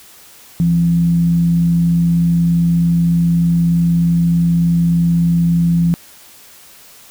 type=tone with frequency modulation; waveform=sine; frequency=170 Hz; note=F3; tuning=46 cents flat; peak=-10 dBFS; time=0.6-5.94 s; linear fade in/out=0 ms; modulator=96.7 Hz; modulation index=0.21; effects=white hiss -42 dBFS RMS until 7.1 s